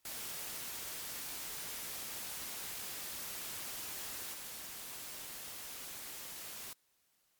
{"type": "noise with level steps", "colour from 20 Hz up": "white", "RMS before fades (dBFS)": [-43, -46], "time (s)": [0.05, 6.73], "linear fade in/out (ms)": 2, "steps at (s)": 4.33, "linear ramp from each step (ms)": 10, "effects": ["white hiss -75 dBFS RMS until 7.39 s", "MP3 96 kbps"]}